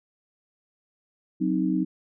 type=chord; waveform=sine; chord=C diminished; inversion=second; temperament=equal; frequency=185 / 261.6 / 311.1 Hz; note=Gb3 / C4 / Eb4; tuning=0 / 0 / 0 cents; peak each=-26 / -27 / -25 dBFS; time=1.4-1.85 s; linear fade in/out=20 ms; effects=none